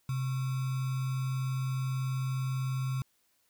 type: tone with sample-and-hold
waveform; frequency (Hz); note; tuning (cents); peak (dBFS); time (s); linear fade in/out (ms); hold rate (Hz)
sine; 130.81; C3; 0; -29; 0.09-3.02; 2; 1225
effects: white hiss -72 dBFS RMS until 3.49 s